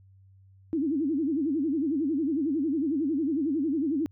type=tone with vibrato; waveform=sine; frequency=297.4 Hz; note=D4; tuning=22 cents sharp; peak=-24 dBFS; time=0.73-4.06 s; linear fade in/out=0 ms; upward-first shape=sine; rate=11 Hz; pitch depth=210 cents each way; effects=added 96 Hz sine -53 dBFS peak until 4.11 s